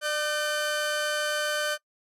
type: tone pair together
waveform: sawtooth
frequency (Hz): 598.1 / 1529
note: D5 / G6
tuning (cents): +31 / -44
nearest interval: octave + major third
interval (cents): 1625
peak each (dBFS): -25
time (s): 0.01-1.78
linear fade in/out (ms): 50
effects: noise-tail reverb RT60 0.1 s tail -22 dB re dry + low-pass 12000 Hz 12 dB/octave